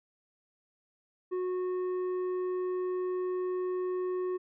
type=tone with tanh clipping; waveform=sine; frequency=366 Hz; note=F#4; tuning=19 cents flat; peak=-31 dBFS; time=1.31-4.38 s; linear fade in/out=20 ms; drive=7 dB; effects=none